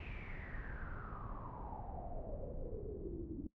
brown noise with low-pass filter sweep, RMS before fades -45 dBFS, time 0-3.47 s, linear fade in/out 5 ms, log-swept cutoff 2600 to 290 Hz, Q 8.6, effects noise-tail reverb RT60 0.1 s tail -18 dB re dry

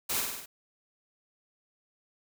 white noise with echo, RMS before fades -31 dBFS, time 0.09-0.21 s, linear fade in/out 10 ms, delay 50 ms, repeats 5, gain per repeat -3 dB, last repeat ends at 0.46 s, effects none

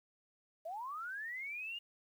sine linear sweep, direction up, 620 to 2870 Hz, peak -40 dBFS, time 0.65-1.79 s, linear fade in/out 10 ms, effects 11-bit

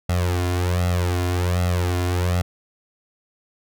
sawtooth tone with flanger, 89 Hz, F2, 33 cents sharp, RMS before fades -21 dBFS, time 0.09-2.42 s, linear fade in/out 5 ms, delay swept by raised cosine 1.5 to 2.9 ms, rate 1.3 Hz, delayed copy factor +0.9, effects none

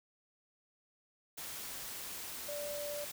sine tone in noise, 584 Hz, D5, 10 cents flat, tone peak -39 dBFS, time 2.48-3.05 s, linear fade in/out 10 ms, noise white, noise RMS -44 dBFS, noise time 1.37-3.12 s, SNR +2 dB, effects none

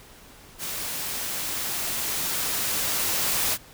white noise with level ramp, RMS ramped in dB -32 to -24 dBFS, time 0.58-3.58 s, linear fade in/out 50 ms, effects pink hiss -49 dBFS RMS until 3.73 s

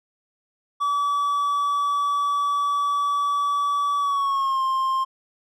triangle tone with pitch glide, 1147 to 1057.9 Hz, D6 to C6, -41 to +19 cents, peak -18 dBFS, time 0.8-5.05 s, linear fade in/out 20 ms, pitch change -140 cents, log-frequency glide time 3.99-4.62 s, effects none

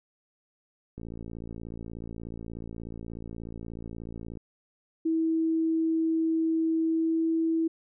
click train, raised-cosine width 3 ms, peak -27 dBFS, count 193, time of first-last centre 0.98-4.372 s, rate 56.6 Hz
sine tone with pitch glide, 323.9 to 326 Hz, E4 to E4, -30 to -19 cents, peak -23 dBFS, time 5.05-7.68 s, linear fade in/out 10 ms, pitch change +11 cents, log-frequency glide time 6.81-7.26 s
effects none

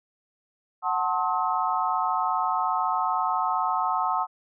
sine chord, F# diminished seventh, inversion none, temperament just, 740 / 888 / 1065.6 / 1278.7 Hz, F#5 / A5 / C6 / Eb6, 0 / +16 / +31 / +47 cents, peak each -28 dBFS, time 0.82-4.27 s, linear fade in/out 50 ms, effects none

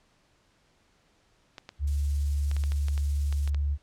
clicks, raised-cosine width 0.2 ms, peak -23 dBFS, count 11, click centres 1.582 / 1.691 / 2.514 / 2.566 / 2.638 / 2.72 / 2.884 / 2.978 / 3.326 / 3.476 / 3.546 s
sine tone, 71.9 Hz, D2, 36 cents flat, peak -24 dBFS, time 1.79-3.78 s, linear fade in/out 50 ms
violet noise with tremolo, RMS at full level -39 dBFS, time 1.87-3.5 s, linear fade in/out 5 ms, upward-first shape sine, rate 18 Hz, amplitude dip 30%
effects pink hiss -66 dBFS RMS until 3.82 s + low-pass 7000 Hz 12 dB/octave

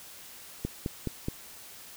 click train, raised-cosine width 3 ms, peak -17 dBFS, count 4, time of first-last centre 0.65-1.284 s, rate 4.73 Hz, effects white hiss -48 dBFS RMS until 1.96 s

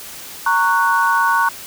sine chord, F# major, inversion first, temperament just, 925 / 1110 / 1480 Hz, A#5 / C#6 / F#6, -14 / +2 / 0 cents, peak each -17 dBFS, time 0.46-1.49 s, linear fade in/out 5 ms, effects white hiss -34 dBFS RMS until 1.66 s

